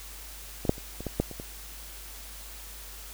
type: clicks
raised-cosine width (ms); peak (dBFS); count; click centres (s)
2; -19 / -7 / -30 / -24 / -18 / -10 / -26 / -24; 8; 0.652 / 0.694 / 0.781 / 1.006 / 1.067 / 1.2 / 1.313 / 1.399
effects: added 50 Hz sine -45 dBFS peak until 3.13 s + white hiss -45 dBFS RMS until 3.13 s